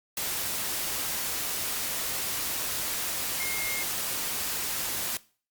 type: tone in noise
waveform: sine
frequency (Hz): 2137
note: C7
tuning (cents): +36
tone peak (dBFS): -32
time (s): 3.4-3.83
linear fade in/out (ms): 2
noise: white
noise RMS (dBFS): -31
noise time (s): 0.17-5.17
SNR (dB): -4
effects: noise-tail reverb RT60 0.4 s tail -20 dB re dry + Opus 48 kbps

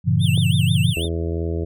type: chord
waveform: sine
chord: G diminished seventh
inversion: none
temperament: just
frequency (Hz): 98 / 117.6 / 141.12 / 169.34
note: G2 / Bb2 / Db3 / Fb3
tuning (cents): 0 / +16 / +31 / +47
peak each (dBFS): -20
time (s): 0.04-0.95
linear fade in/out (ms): 50
type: tone with vibrato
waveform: square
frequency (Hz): 3100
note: G7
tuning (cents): -20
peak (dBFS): -26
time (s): 0.19-1.09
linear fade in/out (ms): 50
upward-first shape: sine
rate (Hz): 6.1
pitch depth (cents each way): 280
type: clicks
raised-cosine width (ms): 2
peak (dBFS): -19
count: 2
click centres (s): 0.377 / 1.05
type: harmonic tone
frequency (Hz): 83.1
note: E2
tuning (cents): +15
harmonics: 1 / 2 / 3 / 4 / 5 / 6 / 7 / 8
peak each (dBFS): -23 / -30 / -37 / -29 / -29 / -36 / -38 / -40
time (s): 0.96-1.65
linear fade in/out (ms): 10
effects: none

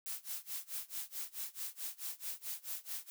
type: noise with tremolo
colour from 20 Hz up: blue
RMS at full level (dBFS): -40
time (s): 0.06-3.1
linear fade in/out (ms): 0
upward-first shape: sine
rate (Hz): 4.6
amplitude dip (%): 95
effects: none

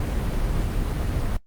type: noise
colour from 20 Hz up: brown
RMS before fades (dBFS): -24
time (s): 0-1.37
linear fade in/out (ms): 5
effects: noise-tail reverb RT60 0.1 s tail -19 dB re dry + Opus 32 kbps

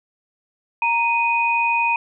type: tone pair together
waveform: sine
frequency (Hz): 932.3 / 2489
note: A#5 / D#7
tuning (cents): 0 / 0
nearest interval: octave + perfect fourth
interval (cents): 1700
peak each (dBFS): -19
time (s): 0.82-1.96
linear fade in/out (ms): 2
effects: none

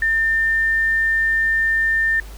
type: tone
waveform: sine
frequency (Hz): 1800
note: A6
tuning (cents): +39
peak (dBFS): -15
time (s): 0.02-2.2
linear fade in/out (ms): 2
effects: added 50 Hz sine -33 dBFS peak until 2.37 s + pink hiss -44 dBFS RMS until 2.37 s

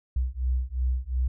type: beating tone pair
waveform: sine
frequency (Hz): 61.8 / 64.6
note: B1 / C2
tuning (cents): +2 / -21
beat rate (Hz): 2.8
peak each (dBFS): -27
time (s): 0.16-1.28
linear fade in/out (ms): 5
effects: none

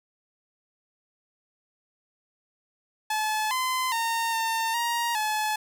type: tone with pitch steps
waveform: sawtooth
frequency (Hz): 861 / 1027 / 917 / 905 / 941 / 857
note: A5 / C6 / A#5 / A5 / A#5 / A5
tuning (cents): -38 / -33 / -29 / +48 / +16 / -46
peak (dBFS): -21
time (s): 3.1-5.56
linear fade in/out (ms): 5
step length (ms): 410
effects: none

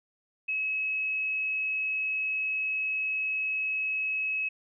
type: tone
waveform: sine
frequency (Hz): 2570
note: E7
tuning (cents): -45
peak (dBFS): -27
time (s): 0.48-4.49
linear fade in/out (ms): 10
effects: none

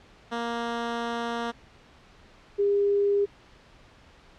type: tone pair in turn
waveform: 10% pulse / sine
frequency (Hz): 234.2 / 403.9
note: A#3 / G#4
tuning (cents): +8 / -48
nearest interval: major sixth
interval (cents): 944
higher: second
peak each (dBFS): -20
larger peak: neither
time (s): 0.31-1.52 / 2.58-3.26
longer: first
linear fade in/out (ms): 20
effects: pink hiss -54 dBFS RMS until 4.38 s + low-pass 4000 Hz 12 dB/octave

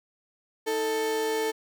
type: tone pair together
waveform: 35% pulse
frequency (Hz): 316.2 / 442.2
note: D#4 / A4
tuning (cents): +28 / +9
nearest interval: tritone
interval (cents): 581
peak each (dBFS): -34 / -24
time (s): 0.66-1.52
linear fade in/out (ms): 20
effects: none

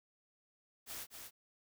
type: noise with echo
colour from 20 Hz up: white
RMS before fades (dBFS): -45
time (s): 0.86-1.07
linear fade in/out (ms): 50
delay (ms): 240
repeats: 1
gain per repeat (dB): -5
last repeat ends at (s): 1.31
effects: none

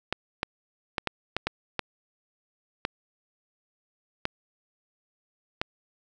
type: clicks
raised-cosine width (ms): 0.3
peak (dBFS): -10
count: 10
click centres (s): 0.126 / 0.431 / 0.982 / 1.073 / 1.366 / 1.47 / 1.793 / 2.851 / 4.254 / 5.615
effects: none

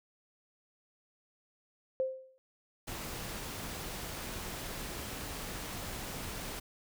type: tone with exponential decay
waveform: sine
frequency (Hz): 523.3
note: C5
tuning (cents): 0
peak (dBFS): -26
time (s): 2-2.38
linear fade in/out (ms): 0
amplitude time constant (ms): 81
type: noise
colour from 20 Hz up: pink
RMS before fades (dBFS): -41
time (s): 2.87-6.6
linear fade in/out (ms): 10
effects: none

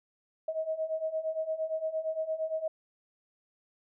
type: beating tone pair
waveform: sine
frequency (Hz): 630 / 638.7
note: D#5 / D#5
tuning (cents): +21 / +45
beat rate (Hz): 8.7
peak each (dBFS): -35 / -32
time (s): 0.48-2.68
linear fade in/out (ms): 5
effects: none

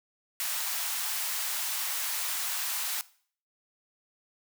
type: high-pass noise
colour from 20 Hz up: white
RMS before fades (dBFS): -32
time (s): 0.4-3.01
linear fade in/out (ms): 0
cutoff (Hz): 750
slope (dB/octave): 24
effects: noise-tail reverb RT60 0.5 s tail -19 dB re dry

